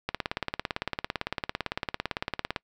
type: click train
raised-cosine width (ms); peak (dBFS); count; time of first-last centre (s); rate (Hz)
0.3; -12; 45; 0.09-2.562; 17.8
effects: noise-tail reverb RT60 0.1 s tail -26 dB re dry